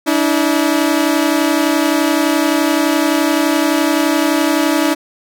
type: tone pair together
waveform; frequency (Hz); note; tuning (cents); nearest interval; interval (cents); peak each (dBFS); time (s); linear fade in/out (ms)
sawtooth; 290 / 321.7; D4 / E4; -22 / -42; major second; 180; -11; 0.06-4.95; 20
effects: none